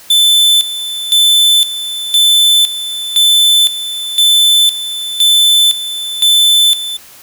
45% pulse tone with tremolo, 3520 Hz, A7, in tune, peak -6 dBFS, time 0.1-6.97 s, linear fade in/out 5 ms, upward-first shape square, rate 0.98 Hz, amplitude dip 75%, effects white hiss -38 dBFS RMS until 7.22 s

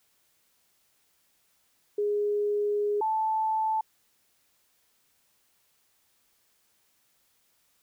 sine tone pair in turn, 413.7 / 876.6 Hz, G#4 / A5, -7 / -7 cents, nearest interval octave + minor second, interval 1300 cents, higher second, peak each -24 dBFS, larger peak neither, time 1.98-3.01 / 3.01-3.81 s, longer first, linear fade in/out 5 ms, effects white hiss -69 dBFS RMS until 7.82 s

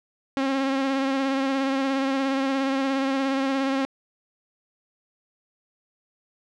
sawtooth tone with vibrato, 270 Hz, C#4, 45 cents flat, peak -18 dBFS, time 0.37-3.85 s, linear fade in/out 0 ms, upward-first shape sine, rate 17 Hz, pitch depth 29 cents each way, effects low-pass 4000 Hz 12 dB/octave

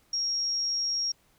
sine tone, 5588 Hz, F8, in tune, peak -26 dBFS, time 0.13-1.12 s, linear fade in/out 5 ms, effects pink hiss -65 dBFS RMS until 1.38 s

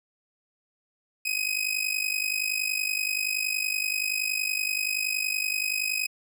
sawtooth tone with amplitude modulation, 2523 Hz, D#7, 23 cents sharp, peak -19 dBFS, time 1.25-6.07 s, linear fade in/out 10 ms, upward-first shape sine, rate 50.6 Hz, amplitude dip 80%, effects none

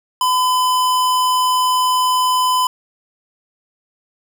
square tone, 1010 Hz, B5, 39 cents sharp, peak -14 dBFS, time 0.21-2.67 s, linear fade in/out 2 ms, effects none

